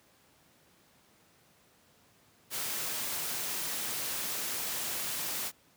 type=noise; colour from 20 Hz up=white; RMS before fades=-35 dBFS; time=2.5-5.52 s; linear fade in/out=50 ms; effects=pink hiss -64 dBFS RMS until 5.76 s + high-pass 100 Hz 12 dB/octave